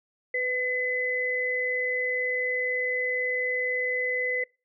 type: tone pair together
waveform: sine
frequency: 500 / 2019 Hz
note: B4 / B6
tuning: +21 / +38 cents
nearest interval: 2 octaves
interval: 2417 cents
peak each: -30 / -26 dBFS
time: 0.34-4.44 s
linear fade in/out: 5 ms
effects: noise-tail reverb RT60 0.3 s tail -24 dB re dry